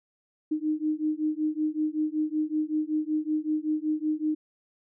sine beating tone pair, 305.3 / 310.6 Hz, D#4 / D#4, -33 / -3 cents, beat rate 5.3 Hz, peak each -28 dBFS, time 0.51-4.35 s, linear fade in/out 10 ms, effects none

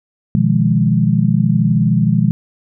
sine chord, F half-diminished seventh, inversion second, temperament equal, 123.47 / 155.56 / 174.61 / 207.7 Hz, Cb3 / Eb3 / F3 / Ab3, 0 / 0 / 0 / 0 cents, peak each -16 dBFS, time 0.35-2.31 s, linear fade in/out 0 ms, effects none

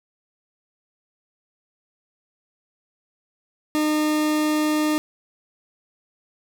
40% pulse tone, 304.9 Hz, D#4, 35 cents flat, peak -18 dBFS, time 3.75-4.98 s, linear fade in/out 0 ms, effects none

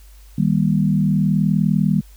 sine chord, Eb major, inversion none, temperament equal with one note detuned, 155.56 / 196 / 235.7 Hz, Eb3 / G3 / Bb3, 0 / 0 / +19 cents, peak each -18 / -17 / -22 dBFS, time 0.38-2.01 s, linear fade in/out 5 ms, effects added 50 Hz sine -41 dBFS peak until 2.16 s + white hiss -53 dBFS RMS until 2.16 s

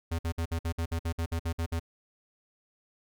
square tone bursts, 83.1 Hz, E2, 15 cents sharp, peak -29 dBFS, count 13, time 0.11-1.797 s, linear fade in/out 10 ms, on 79 ms, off 55 ms, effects none

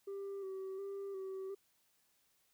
sine tone with vibrato, 388.9 Hz, G4, 14 cents flat, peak -38 dBFS, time 0.07-1.55 s, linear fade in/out 10 ms, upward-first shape square, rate 1.4 Hz, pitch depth 29 cents each way, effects tanh soft clip ceiling -40 dBFS + white hiss -75 dBFS RMS until 2.53 s

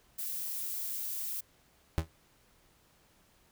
violet noise, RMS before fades -37 dBFS, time 0.18-1.41 s, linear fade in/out 10 ms
35% pulse tone with exponential decay, 80.9 Hz, E2, 32 cents flat, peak -21 dBFS, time 1.98-2.09 s, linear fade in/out 0 ms, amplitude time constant 22 ms
effects pink hiss -66 dBFS RMS until 3.51 s

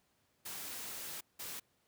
white noise bursts at uneven times, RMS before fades -44 dBFS, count 2, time 0.45-1.21 / 1.39-1.6 s, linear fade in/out 10 ms, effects pink hiss -75 dBFS RMS until 1.87 s + high-pass 80 Hz 12 dB/octave

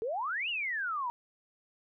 sine exponential two-way sweep, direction up then down, 424.1 to 2956 to 929 Hz, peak -31 dBFS, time 0.02-1.1 s, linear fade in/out 0 ms, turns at 0.49 s, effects none

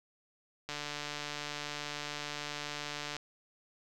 click train, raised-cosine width 0.2 ms, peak -21 dBFS, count 365, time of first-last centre 0.69-3.166 s, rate 147 Hz, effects none

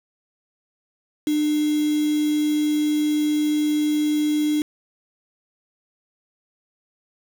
sine tone with quantisation, 300.7 Hz, D4, 41 cents sharp, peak -18 dBFS, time 1.27-4.62 s, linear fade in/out 2 ms, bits 5, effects none

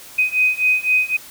sine beating tone pair, 2505 / 2508.9 Hz, D#7 / D#7, +11 / +14 cents, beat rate 3.9 Hz, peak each -18 / -17 dBFS, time 0.18-1.17 s, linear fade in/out 10 ms, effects white hiss -40 dBFS RMS until 1.3 s

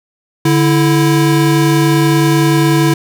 square tone pair together, 145.6 / 329.6 Hz, D3 / E4, -15 / 0 cents, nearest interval octave + major second, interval 1415 cents, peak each -12 dBFS, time 0.45-2.94 s, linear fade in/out 5 ms, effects none

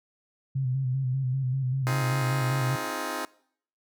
sine tone with vibrato, 130.81 Hz, C3, in tune, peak -24 dBFS, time 0.55-2.76 s, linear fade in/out 10 ms, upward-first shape square, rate 5.1 Hz, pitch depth 49 cents each way
10% pulse chord, F minor seventh, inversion second, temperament just, 261.9 / 314.3 / 349.2 / 419.1 Hz, C4 / Eb4 / F4 / Ab4, +2 / +18 / 0 / +16 cents, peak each -28 / -26 / -29 / -29 dBFS, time 1.87-3.25 s, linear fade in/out 0 ms
effects noise-tail reverb RT60 0.6 s tail -22 dB re dry

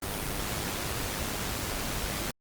pink noise with amplitude modulation, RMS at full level -31 dBFS, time 0.02-2.31 s, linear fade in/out 5 ms, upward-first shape sine, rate 102 Hz, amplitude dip 45%, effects Opus 32 kbps

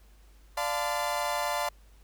35% pulse chord, D minor seventh, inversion none, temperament equal with one note detuned, 587.3 / 698.5 / 880 / 1022 Hz, D5 / F5 / A5 / C6, 0 / 0 / 0 / -41 cents, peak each -32 dBFS, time 0.57-1.69 s, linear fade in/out 5 ms, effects added 50 Hz sine -53 dBFS peak until 2.03 s + pink hiss -64 dBFS RMS until 2.03 s

